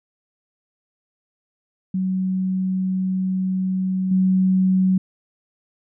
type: tone with level steps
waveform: sine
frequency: 187.3 Hz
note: F#3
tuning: 21 cents sharp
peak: -19 / -14 dBFS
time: 1.94-4.98 s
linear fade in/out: 5 ms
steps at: 4.11 s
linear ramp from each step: 5 ms
effects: none